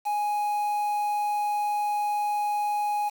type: tone with quantisation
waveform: triangle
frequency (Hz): 831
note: G#5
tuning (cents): +1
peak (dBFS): -22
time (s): 0.05-3.1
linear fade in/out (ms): 20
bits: 7
effects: none